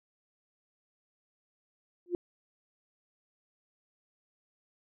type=tone with exponential growth; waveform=sine; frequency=352 Hz; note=F4; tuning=14 cents sharp; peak=-23 dBFS; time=2.06-2.15 s; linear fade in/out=1 ms; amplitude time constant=18 ms; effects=none